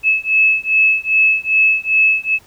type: beating tone pair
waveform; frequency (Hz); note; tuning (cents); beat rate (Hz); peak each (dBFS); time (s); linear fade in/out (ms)
sine; 2596 / 2598.5; E7 / E7; -27 / -25; 2.5; -14; 0.03-2.39; 50
effects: pink hiss -49 dBFS RMS until 2.46 s

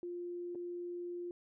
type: tone with dropouts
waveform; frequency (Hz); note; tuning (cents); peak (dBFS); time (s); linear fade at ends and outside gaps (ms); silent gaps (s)
sine; 350.6; F4; +7; -39; 0.03-1.31; 1; 0.549-0.555
effects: none

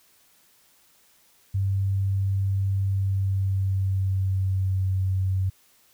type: tone with pitch glide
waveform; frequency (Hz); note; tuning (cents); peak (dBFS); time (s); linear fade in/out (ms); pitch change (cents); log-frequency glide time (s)
sine; 97.5 to 94.61; G2 to F#2; -9 to +39; -21; 1.54-5.5; 10; -52; 2.83-4.92
effects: white hiss -60 dBFS RMS until 5.93 s

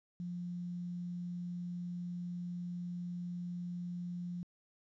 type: tone with quantisation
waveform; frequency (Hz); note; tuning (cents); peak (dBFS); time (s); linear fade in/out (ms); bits
sine; 176; F3; +14; -38; 0.2-4.43; 0; 11
effects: resampled to 16000 Hz

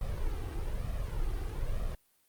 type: noise with flanger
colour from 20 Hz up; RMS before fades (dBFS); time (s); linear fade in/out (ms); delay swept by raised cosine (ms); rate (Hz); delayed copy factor
brown; -33; 0.01-1.95; 2; 1.6 to 2.6; 1.1; +0.7
effects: white hiss -70 dBFS RMS until 2.28 s + Opus 32 kbps

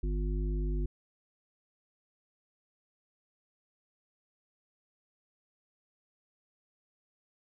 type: harmonic tone with a mistuned harmonic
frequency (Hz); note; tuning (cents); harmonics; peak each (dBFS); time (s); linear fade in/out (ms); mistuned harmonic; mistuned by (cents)
50.1; G1; +38; 1 / 3 / 5 / 7; -29 / -40 / -43 / -42; 0.03-0.86; 5; 1; -21
effects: none

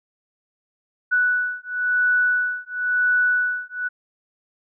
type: beating tone pair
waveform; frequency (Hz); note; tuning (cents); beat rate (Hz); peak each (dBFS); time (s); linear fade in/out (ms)
sine; 1480 / 1480.97; F#6 / F#6; 0 / +1; 0.97; -21 / -21; 1.11-3.89; 20
effects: none

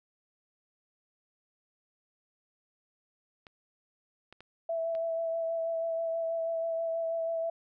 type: clicks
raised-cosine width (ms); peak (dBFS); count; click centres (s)
0.3; -33; 4; 3.468 / 4.326 / 4.406 / 4.951
type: tone with vibrato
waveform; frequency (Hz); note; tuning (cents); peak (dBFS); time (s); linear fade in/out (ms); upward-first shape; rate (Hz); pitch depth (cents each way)
sine; 660; E5; +2; -29; 4.69-7.5; 5; sine; 6.2; 16
effects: none

